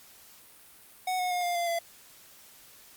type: tone with pitch steps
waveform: square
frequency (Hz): 740 / 727.3 / 714.8 / 702.5 / 690.4 / 678.6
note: F#5 / F#5 / F5 / F5 / F5 / F5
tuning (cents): 0 / -30 / +40 / +10 / -20 / -50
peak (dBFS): -28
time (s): 1.07-1.79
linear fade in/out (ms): 5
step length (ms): 120
effects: white hiss -54 dBFS RMS until 2.96 s + Opus 48 kbps